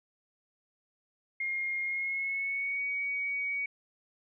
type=tone with pitch glide; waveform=sine; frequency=2133 to 2252 Hz; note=C7 to C#7; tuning=+33 to +27 cents; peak=-30 dBFS; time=1.4-3.66 s; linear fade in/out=5 ms; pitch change=+94 cents; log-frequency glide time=1.82-2.86 s; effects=none